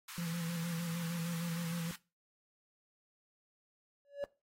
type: high-pass noise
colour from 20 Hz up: pink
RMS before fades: -48 dBFS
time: 0.08-1.96 s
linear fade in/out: 5 ms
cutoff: 1000 Hz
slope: 48 dB/octave
type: tone with vibrato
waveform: triangle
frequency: 168.9 Hz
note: E3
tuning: 42 cents sharp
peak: -34 dBFS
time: 0.18-1.91 s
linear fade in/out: 0 ms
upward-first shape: square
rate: 6.5 Hz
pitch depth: 34 cents each way
type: tone with exponential growth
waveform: triangle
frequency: 568 Hz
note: C#5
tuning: 42 cents sharp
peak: -29 dBFS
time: 4.05-4.24 s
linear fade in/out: 0 ms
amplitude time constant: 40 ms
effects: noise-tail reverb RT60 0.3 s tail -21 dB re dry + AAC 48 kbps